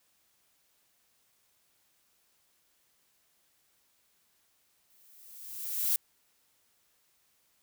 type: noise with exponential growth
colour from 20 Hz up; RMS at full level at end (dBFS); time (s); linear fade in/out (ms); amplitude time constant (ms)
violet; -26; 4.9-5.96; 1; 230
effects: white hiss -71 dBFS RMS until 7.62 s